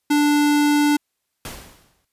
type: tone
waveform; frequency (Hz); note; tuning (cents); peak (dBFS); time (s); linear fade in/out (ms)
square; 293.7; D4; 0; -15; 0.1-0.97; 10
type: noise with exponential decay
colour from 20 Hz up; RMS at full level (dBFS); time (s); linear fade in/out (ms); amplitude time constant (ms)
pink; -30; 1.45-2.05; 2; 130
effects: white hiss -75 dBFS RMS until 2.12 s + resampled to 32000 Hz